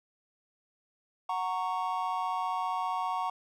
triangle chord, F# major, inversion none, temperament just, 740 / 925 / 1110 Hz, F#5 / A#5 / C#6, 0 / -14 / +2 cents, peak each -32 dBFS, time 1.29-3.3 s, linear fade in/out 5 ms, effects none

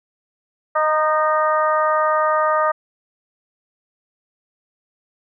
harmonic tone with a mistuned harmonic, 310 Hz, D#4, 6 cents flat, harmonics 2 / 3 / 4 / 5 / 6, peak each -19 / -23 / -18 / -29 / -29 dBFS, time 0.75-2.72 s, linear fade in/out 10 ms, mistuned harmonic 4, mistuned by -16 cents, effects none

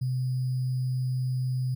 sine tone with sample-and-hold, 128.1 Hz, C3, 36 cents flat, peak -25 dBFS, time 0.01-1.75 s, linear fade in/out 10 ms, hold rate 4900 Hz, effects none

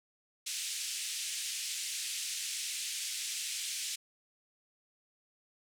white band-pass noise, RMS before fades -38 dBFS, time 0.46-3.96 s, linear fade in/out 10 ms, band 2300 to 9200 Hz, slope 24 dB/octave, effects none

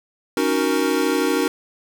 square chord, D# minor seventh, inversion third, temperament equal with one note detuned, 278.1 / 311.1 / 370 / 466.2 Hz, C#4 / D#4 / F#4 / A#4, +6 / 0 / 0 / 0 cents, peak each -24 dBFS, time 0.37-1.48 s, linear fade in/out 2 ms, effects none

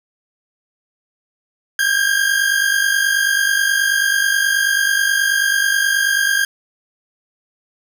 40% pulse tone pair together, 1585 / 1634.3 Hz, G6 / G#6, +19 / -28 cents, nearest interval minor second, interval 53 cents, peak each -16 dBFS, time 1.79-6.45 s, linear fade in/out 2 ms, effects none

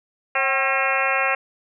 harmonic tone with a mistuned harmonic, 269.7 Hz, C#4, 47 cents flat, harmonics 2 / 3 / 4 / 5 / 6 / 7 / 8 / 9 / 10, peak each -27 / -27 / -27 / -27 / -27 / -27 / -27 / -27 / -27 dBFS, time 0.35-1.35 s, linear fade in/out 5 ms, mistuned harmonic 3, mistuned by -74 cents, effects none

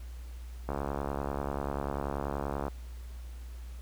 click train, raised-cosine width 1 ms, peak -19 dBFS, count 141, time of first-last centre 0.69-2.681 s, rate 70.3 Hz, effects added 60 Hz sine -40 dBFS peak until 3.81 s + pink hiss -58 dBFS RMS until 3.81 s

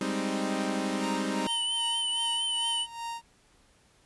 sawtooth chord, Ab major seventh, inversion third, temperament equal, 196 / 207.7 / 261.6 / 311.1 Hz, G3 / Ab3 / C4 / Eb4, 0 / 0 / 0 / 0 cents, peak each -29 / -33 / -29 / -30 dBFS, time 0.01-1.47 s, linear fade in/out 2 ms
45% pulse tone with tremolo, 929 Hz, A#5, 6 cents flat, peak -33 dBFS, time 0.98-3.22 s, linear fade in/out 50 ms, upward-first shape sine, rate 2.5 Hz, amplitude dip 75%
square tone with vibrato, 3026 Hz, F#7, 38 cents sharp, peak -28 dBFS, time 1.46-2.87 s, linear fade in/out 50 ms, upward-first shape triangle, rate 4.3 Hz, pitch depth 44 cents each way
effects pink hiss -63 dBFS RMS until 4.05 s + resampled to 24000 Hz

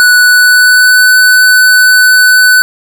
square tone with pitch glide, 1480 to 1500.7 Hz, F#6 to F#6, 0 to +24 cents, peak -3 dBFS, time 0-2.62 s, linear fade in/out 0 ms, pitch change +24 cents, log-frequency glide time 0.15-1.04 s, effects none

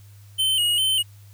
square tone with vibrato, 2982 Hz, F#7, 13 cents sharp, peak -19 dBFS, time 0.38-1.03 s, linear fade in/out 20 ms, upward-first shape square, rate 2.5 Hz, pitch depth 56 cents each way, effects added 101 Hz sine -44 dBFS peak until 1.33 s + white hiss -57 dBFS RMS until 1.33 s

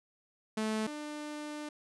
sawtooth tone pair in turn, 217.6 / 298.9 Hz, A3 / D4, -19 / +31 cents, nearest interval perfect fourth, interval 550 cents, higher second, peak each -27 / -35 dBFS, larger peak first, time 0.57-0.87 / 0.87-1.69 s, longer second, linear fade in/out 5 ms, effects resampled to 24000 Hz

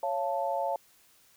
sine chord, Db augmented, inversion none, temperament equal with one note detuned, 554.4 / 687.3 / 880 Hz, Db5 / F5 / A5, 0 / -28 / 0 cents, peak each -32 dBFS, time 0.03-0.76 s, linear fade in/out 2 ms, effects white hiss -62 dBFS RMS until 1.36 s

